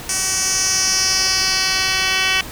10% pulse tone with band-pass filter sweep, 378.2 Hz, F#4, 38 cents sharp, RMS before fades -18 dBFS, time 0.09-2.41 s, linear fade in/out 2 ms, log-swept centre 7600 to 3300 Hz, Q 3.1, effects pink hiss -33 dBFS RMS until 2.51 s

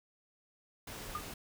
pink noise, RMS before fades -45 dBFS, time 0.87-1.34 s, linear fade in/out 5 ms
sine tone with exponential decay, 1217 Hz, D#6, 39 cents flat, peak -31 dBFS, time 1.15-1.24 s, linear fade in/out 2 ms, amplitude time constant 19 ms
effects none

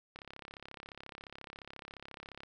click train, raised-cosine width 0.3 ms, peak -30 dBFS, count 79, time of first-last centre 0.16-2.434 s, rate 34.3 Hz, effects none

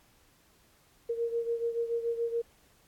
sine beating tone pair, 464.4 / 471.4 Hz, A#4 / A#4, -7 / +19 cents, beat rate 7 Hz, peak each -30 / -35 dBFS, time 1.09-2.42 s, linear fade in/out 10 ms, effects pink hiss -64 dBFS RMS until 2.87 s + AAC 64 kbps

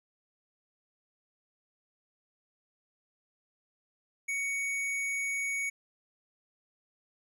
square tone, 2234 Hz, C#7, 13 cents sharp, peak -31 dBFS, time 4.28-5.7 s, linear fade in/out 10 ms, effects low-pass 12000 Hz 12 dB/octave

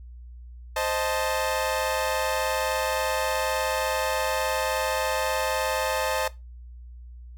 sawtooth chord, A diminished, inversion first, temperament equal, 523.3 / 622.3 / 880 Hz, C5 / Eb5 / A5, 0 / 0 / 0 cents, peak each -25 dBFS, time 0.76-6.28 s, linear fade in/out 5 ms, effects noise-tail reverb RT60 0.2 s tail -17 dB re dry + added 60 Hz sine -40 dBFS peak until 7.37 s

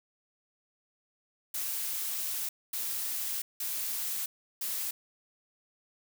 blue noise bursts at uneven times, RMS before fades -34 dBFS, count 4, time 1.54-2.49 / 2.73-3.42 / 3.6-4.26 / 4.61-4.91 s, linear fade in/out 5 ms, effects none

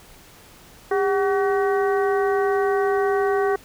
harmonic tone with a mistuned harmonic, 378.6 Hz, F#4, 40 cents sharp, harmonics 1 / 2 / 3 / 4 / 5, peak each -19 / -25 / -29 / -31 / -33 dBFS, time 0.91-3.56 s, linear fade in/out 5 ms, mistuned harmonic 1, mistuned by +100 cents, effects pink hiss -48 dBFS RMS until 3.64 s

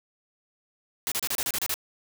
white noise bursts, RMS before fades -28 dBFS, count 9, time 1.07-1.741 s, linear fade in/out 0 ms, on 47 ms, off 31 ms, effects none

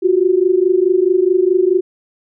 sine tone pair together, 355 / 379.7 Hz, F4 / F#4, +28 / +45 cents, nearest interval minor second, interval 117 cents, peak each -13 dBFS, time 0.02-1.81 s, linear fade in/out 20 ms, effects none

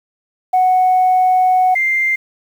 sine tone pair in turn, 740 / 2095 Hz, F#5 / C7, 0 / +2 cents, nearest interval octave + tritone, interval 1802 cents, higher second, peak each -8 / -12 dBFS, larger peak first, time 0.53-1.75 / 1.75-2.16 s, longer first, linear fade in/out 10 ms, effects tanh soft clip ceiling -6 dBFS + 7-bit

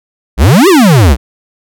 square exponential two-way sweep, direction up then down, 52.2 to 413.8 to 57.1 Hz, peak -3 dBFS, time 0.37-1.17 s, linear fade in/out 50 ms, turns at 0.68 s, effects none

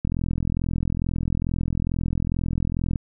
click train, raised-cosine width 5 ms, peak -12 dBFS, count 124, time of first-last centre 0.05-2.958 s, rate 42.3 Hz, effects none

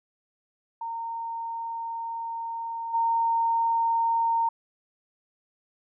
sine tone with level steps, 919 Hz, A#5, 25 cents flat, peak -30 / -21 dBFS, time 0.81-4.49 s, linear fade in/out 5 ms, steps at 2.93 s, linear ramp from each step 20 ms, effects none

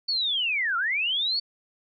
sine linear two-way sweep, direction down then up, 4534 to 1318.5 to 4534 Hz, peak -23 dBFS, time 0.08-1.4 s, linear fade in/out 10 ms, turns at 0.77 s, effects none

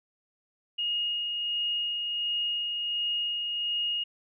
sine tone with tremolo, 2863 Hz, F7, 42 cents sharp, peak -26 dBFS, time 0.78-4.04 s, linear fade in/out 10 ms, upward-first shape sine, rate 1.4 Hz, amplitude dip 30%, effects none

